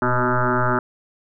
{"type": "tone with frequency modulation", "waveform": "sine", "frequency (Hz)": 622, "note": "D#5", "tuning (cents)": -1, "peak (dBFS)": -16, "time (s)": [0.02, 0.79], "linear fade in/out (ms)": 2, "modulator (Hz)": 124, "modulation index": 7.1, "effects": []}